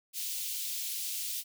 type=high-pass noise; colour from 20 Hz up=white; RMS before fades=-36 dBFS; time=0.13-1.44 s; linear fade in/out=50 ms; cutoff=2800 Hz; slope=24 dB/octave; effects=none